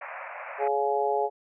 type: band-pass noise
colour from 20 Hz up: pink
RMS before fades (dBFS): -39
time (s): 0.01-0.68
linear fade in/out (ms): 5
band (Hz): 540 to 2500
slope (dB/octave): 96
type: harmonic tone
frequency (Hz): 140.2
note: C#3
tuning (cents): +20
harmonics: 3 / 4 / 5 / 6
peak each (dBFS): -27 / -31 / -29 / -28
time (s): 0.58-1.3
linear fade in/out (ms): 50
effects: none